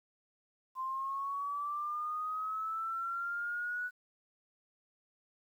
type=linear sweep; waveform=sine; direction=up; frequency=1037 to 1480 Hz; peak=-34 dBFS; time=0.75-3.91 s; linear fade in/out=50 ms; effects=11-bit